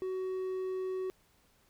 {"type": "tone", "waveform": "triangle", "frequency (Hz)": 374.3, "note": "F#4", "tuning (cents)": 20, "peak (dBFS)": -31, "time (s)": [0.02, 1.1], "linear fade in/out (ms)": 0, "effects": ["pink hiss -68 dBFS RMS until 1.69 s"]}